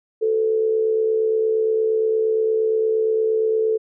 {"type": "tone with amplitude modulation", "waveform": "sine", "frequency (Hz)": 440, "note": "A4", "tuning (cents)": 0, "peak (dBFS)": -14, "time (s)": [0.21, 3.78], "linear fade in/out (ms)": 20, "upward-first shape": "sine", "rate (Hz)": 68.6, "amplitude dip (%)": 50, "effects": []}